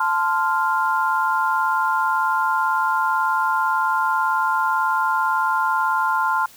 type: chord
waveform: sine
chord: F major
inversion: first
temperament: equal with one note detuned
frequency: 880 / 1038.1 / 1396.9 Hz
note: A5 / C6 / F6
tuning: 0 / -14 / 0 cents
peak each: -22 / -21 / -22 dBFS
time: 0-6.46 s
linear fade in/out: 5 ms
effects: white hiss -47 dBFS RMS until 6.56 s